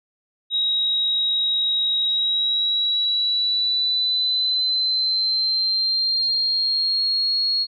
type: tone with pitch glide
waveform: sine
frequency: 3813 to 4305 Hz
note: A#7 to C8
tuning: +38 to +49 cents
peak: -18 dBFS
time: 0.5-7.67 s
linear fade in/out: 50 ms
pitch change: +211 cents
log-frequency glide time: 1.99-7.34 s
effects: none